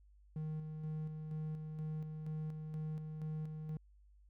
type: tone with tremolo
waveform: triangle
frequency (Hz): 155.3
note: D#3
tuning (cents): -3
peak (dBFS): -36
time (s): 0.36-3.77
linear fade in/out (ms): 2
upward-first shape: square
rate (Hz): 2.1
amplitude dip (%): 40
effects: added 50 Hz sine -61 dBFS peak until 4.29 s